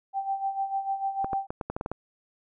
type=tone with tremolo; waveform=sine; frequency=782 Hz; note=G5; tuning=4 cents flat; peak=-24 dBFS; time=0.13-1.47 s; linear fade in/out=50 ms; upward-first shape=sine; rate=6.7 Hz; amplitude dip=70%
type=clicks; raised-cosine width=1 ms; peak=-17 dBFS; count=9; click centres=1.245 / 1.332 / 1.505 / 1.612 / 1.7 / 1.765 / 1.811 / 1.861 / 1.916 s
effects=none